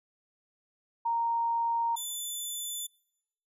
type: tone pair in turn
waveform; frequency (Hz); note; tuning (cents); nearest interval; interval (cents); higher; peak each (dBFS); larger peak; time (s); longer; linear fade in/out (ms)
sine / 10% pulse; 929 / 3507; A#5 / A7; -6 / -6; octave + major seventh; 2300; second; -26; neither; 1.05-1.96 / 1.96-2.87; neither; 10
effects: noise-tail reverb RT60 0.8 s tail -26 dB re dry + resampled to 32000 Hz